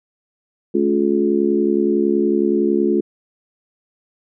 harmonic tone with a mistuned harmonic, 70.8 Hz, C#2, 37 cents sharp, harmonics 3 / 4 / 5 / 6, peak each -20 / -21 / -17 / -22 dBFS, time 0.74-3.01 s, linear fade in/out 10 ms, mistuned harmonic 3, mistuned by +24 cents, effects none

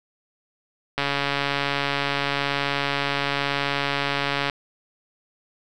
click train, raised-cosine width 0.3 ms, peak -7 dBFS, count 497, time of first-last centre 0.98-4.498 s, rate 141 Hz, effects none

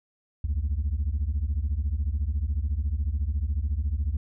sine beating tone pair, 65.6 / 79.6 Hz, C2 / D#2, +5 / +40 cents, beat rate 14 Hz, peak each -25 dBFS, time 0.44-4.17 s, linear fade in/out 5 ms, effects tanh soft clip ceiling -21 dBFS

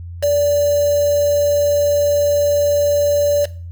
sine tone with quantisation, 580 Hz, D5, 22 cents flat, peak -12 dBFS, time 0.22-3.46 s, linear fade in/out 20 ms, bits 4, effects noise-tail reverb RT60 0.4 s tail -18 dB re dry + added 86 Hz sine -28 dBFS peak until 3.71 s

